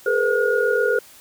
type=tone cluster; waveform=sine; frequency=417.5 / 465 / 505 / 1437 Hz; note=G#4 / A#4 / B4 / F6; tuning=+9 / -4 / +39 / +49 cents; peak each=-22 dBFS; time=0.06-0.99 s; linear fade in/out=5 ms; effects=white hiss -47 dBFS RMS until 1.2 s